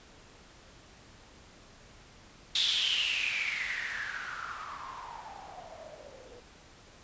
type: noise with low-pass filter sweep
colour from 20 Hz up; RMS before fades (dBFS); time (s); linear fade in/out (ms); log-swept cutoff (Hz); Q
violet; -35; 2.55-6.4; 5; 3700 to 470; 8.1
effects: pink hiss -55 dBFS RMS until 7.03 s + resampled to 16000 Hz